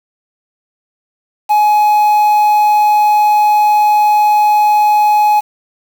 triangle tone with quantisation, 841 Hz, G#5, 22 cents sharp, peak -5 dBFS, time 1.49-5.41 s, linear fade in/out 20 ms, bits 5, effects none

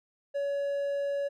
triangle tone with hard clipping, 564 Hz, C#5, 30 cents sharp, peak -29 dBFS, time 0.34-1.29 s, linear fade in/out 20 ms, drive 6 dB, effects none

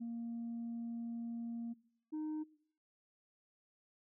sine tone pair in turn, 233.1 / 308.5 Hz, A#3 / D#4, 0 / -15 cents, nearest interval perfect fourth, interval 485 cents, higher second, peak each -38 / -35 dBFS, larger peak second, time 0-1.74 / 2.12-2.44 s, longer first, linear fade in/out 20 ms, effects noise-tail reverb RT60 0.7 s tail -23 dB re dry + tanh soft clip ceiling -37 dBFS

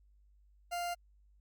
40% pulse tone, 698.5 Hz, F5, in tune, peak -34 dBFS, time 0.71-0.95 s, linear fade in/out 20 ms, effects added 50 Hz sine -62 dBFS peak until 1.4 s + Opus 48 kbps

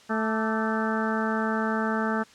harmonic tone with a mistuned harmonic, 220 Hz, A3, in tune, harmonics 1 / 2 / 3 / 4 / 5 / 6 / 7 / 8, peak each -27 / -32 / -34 / -33 / -36 / -33 / -33 / -38 dBFS, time 0.09-2.24 s, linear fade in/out 20 ms, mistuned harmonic 5, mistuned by +100 cents, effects white hiss -53 dBFS RMS until 2.34 s + low-pass 6000 Hz 12 dB/octave

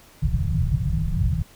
white low-pass noise, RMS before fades -22 dBFS, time 0.22-1.43 s, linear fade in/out 10 ms, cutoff 170 Hz, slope 96 dB/octave, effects pink hiss -51 dBFS RMS until 1.55 s

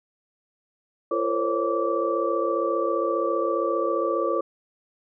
sine tone cluster, 341.4 / 455 / 522 / 557 / 1160 Hz, F4 / A#4 / C5 / C#5 / D6, -39 / -42 / -4 / +8 / -22 cents, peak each -28 dBFS, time 1.11-4.41 s, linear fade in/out 5 ms, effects none

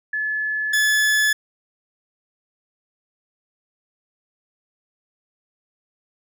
sine / 40% pulse tone pair in turn, 1720 / 1720 Hz, A6 / A6, -40 / -40 cents, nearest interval unison, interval 0 cents, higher neither, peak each -21 / -15 dBFS, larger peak second, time 0.13-0.73 / 0.73-1.33 s, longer neither, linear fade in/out 5 ms, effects none

